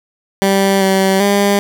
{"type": "tone with pitch steps", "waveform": "15% pulse", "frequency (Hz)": [195.3, 192, 201.3], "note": ["G3", "G3", "G3"], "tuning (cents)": [-6, -36, 46], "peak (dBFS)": -4, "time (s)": [0.42, 1.59], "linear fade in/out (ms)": 0, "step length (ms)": 390, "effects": []}